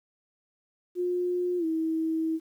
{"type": "tone with pitch glide", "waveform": "sine", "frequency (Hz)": [357.1, 321.8], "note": ["F4", "E4"], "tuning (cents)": [39, -42], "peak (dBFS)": -25, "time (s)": [0.95, 2.4], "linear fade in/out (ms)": 50, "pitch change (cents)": -181, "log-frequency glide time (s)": [1.58, 1.65], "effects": ["10-bit"]}